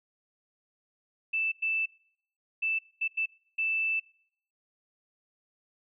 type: tone bursts at uneven times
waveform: sine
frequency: 2644 Hz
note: E7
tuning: 5 cents sharp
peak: -26 dBFS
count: 6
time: 1.33-1.52 / 1.62-1.86 / 2.62-2.79 / 3.01-3.08 / 3.17-3.26 / 3.58-4 s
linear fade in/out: 10 ms
effects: noise-tail reverb RT60 0.6 s tail -23 dB re dry